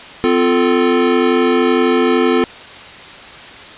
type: chord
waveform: square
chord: F major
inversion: second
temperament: equal with one note detuned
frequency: 256.4 / 349.2 / 440 Hz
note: C4 / F4 / A4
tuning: -35 / 0 / 0 cents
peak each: -16 dBFS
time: 0.24-2.44 s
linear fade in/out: 0 ms
effects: white hiss -34 dBFS RMS until 3.77 s + resampled to 8000 Hz

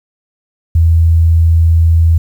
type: tone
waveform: sine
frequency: 82.41 Hz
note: E2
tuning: in tune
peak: -5 dBFS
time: 0.75-2.18 s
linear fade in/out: 5 ms
effects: 7-bit

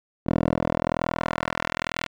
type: tone with band-pass filter sweep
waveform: 10% pulse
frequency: 41.06 Hz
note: E1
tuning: 6 cents flat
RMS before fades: -26 dBFS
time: 0.26-2.07 s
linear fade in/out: 10 ms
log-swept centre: 360 to 2500 Hz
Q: 0.97
effects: none

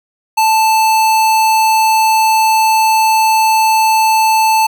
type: tone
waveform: square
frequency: 880 Hz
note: A5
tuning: in tune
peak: -9 dBFS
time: 0.37-4.67 s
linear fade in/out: 10 ms
effects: none

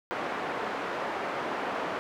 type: band-pass noise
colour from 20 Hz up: pink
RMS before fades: -33 dBFS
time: 0.11-1.99 s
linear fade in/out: 0 ms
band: 420 to 1600 Hz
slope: 12 dB/octave
effects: none

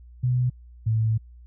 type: tone pair in turn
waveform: sine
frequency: 125 / 111.01 Hz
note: B2 / A2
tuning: +21 / +16 cents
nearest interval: major second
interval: 205 cents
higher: first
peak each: -19 dBFS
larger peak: neither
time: 0.23-0.5 / 0.86-1.18 s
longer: second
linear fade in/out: 10 ms
effects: added 60 Hz sine -44 dBFS peak until 1.46 s

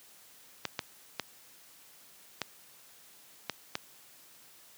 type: clicks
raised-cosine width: 0.2 ms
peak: -14 dBFS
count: 6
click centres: 0.653 / 0.792 / 1.197 / 2.417 / 3.497 / 3.754 s
effects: white hiss -57 dBFS RMS until 4.77 s + high-pass 100 Hz 12 dB/octave

